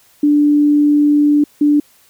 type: tone pair in turn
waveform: sine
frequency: 293.7 / 293.7 Hz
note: D4 / D4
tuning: 0 / 0 cents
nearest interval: unison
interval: 0 cents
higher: neither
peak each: -8 / -8 dBFS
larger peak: neither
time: 0.23-1.44 / 1.61-1.8 s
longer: first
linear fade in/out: 5 ms
effects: white hiss -51 dBFS RMS until 2.09 s